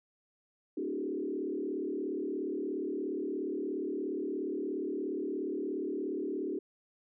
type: tone with frequency modulation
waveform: sine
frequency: 340 Hz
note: F4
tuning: 46 cents flat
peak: -32 dBFS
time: 0.77-6.59 s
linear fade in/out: 5 ms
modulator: 37 Hz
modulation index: 2
effects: none